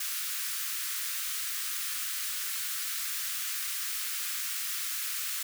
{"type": "high-pass noise", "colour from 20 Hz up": "white", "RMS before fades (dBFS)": -34, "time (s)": [0, 5.43], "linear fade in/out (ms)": 5, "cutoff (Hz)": 1200, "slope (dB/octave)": 48, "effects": []}